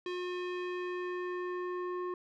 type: tone with low-pass filter sweep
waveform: square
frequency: 359.6 Hz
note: F#4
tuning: 49 cents flat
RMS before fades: -37 dBFS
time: 0.06-2.14 s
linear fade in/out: 2 ms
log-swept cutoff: 3500 to 1200 Hz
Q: 1.6
effects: none